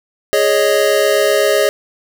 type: chord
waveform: square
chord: Ab suspended fourth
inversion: none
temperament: equal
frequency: 415.3 / 554.4 / 622.3 Hz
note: Ab4 / Db5 / Eb5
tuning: 0 / 0 / 0 cents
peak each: -16 dBFS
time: 0.33-1.69 s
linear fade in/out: 0 ms
effects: none